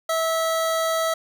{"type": "tone", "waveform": "25% pulse", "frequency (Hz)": 651, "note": "E5", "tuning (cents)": -22, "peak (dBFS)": -17, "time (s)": [0.09, 1.14], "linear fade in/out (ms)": 5, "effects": ["9-bit"]}